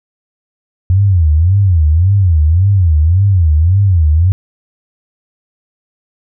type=tone with vibrato; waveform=sine; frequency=87.31 Hz; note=F2; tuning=in tune; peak=-6 dBFS; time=0.9-4.32 s; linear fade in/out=0 ms; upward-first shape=sine; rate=1.8 Hz; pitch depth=250 cents each way; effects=none